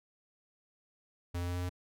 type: tone with pitch steps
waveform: square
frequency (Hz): 87.31 / 87.92 / 88.53 / 89.14 / 89.76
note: F2 / F2 / F2 / F2 / F2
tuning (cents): 0 / +12 / +24 / +36 / +48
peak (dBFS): -34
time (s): 1.34-1.695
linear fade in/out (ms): 10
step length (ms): 71
effects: none